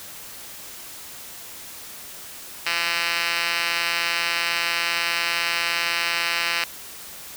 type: tone with band-pass filter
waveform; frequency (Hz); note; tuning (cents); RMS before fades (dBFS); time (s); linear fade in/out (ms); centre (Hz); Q
5% pulse; 170; F3; -46; -24; 2.66-6.64; 2; 3200; 3.4
effects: white hiss -39 dBFS RMS until 7.36 s